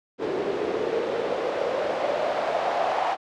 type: noise with band-pass filter sweep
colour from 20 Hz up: white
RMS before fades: -26 dBFS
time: 0.18-3.17 s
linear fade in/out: 50 ms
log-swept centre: 380 to 750 Hz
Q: 4.3
effects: low-pass 4000 Hz 12 dB/octave